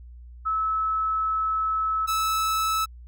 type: tone pair in turn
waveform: sine / 45% pulse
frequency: 1300 / 1305.2 Hz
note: E6 / E6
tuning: -24 / -18 cents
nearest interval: unison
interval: 6 cents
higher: second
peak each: -22 dBFS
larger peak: neither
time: 0.45-2.07 / 2.07-2.86 s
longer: first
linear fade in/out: 20 ms
effects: added 60 Hz sine -41 dBFS peak until 3.07 s